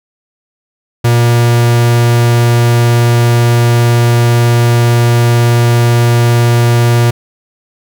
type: tone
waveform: 45% pulse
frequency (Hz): 118.8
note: A#2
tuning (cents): +33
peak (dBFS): -6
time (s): 1.04-7.11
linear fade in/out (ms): 10
effects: none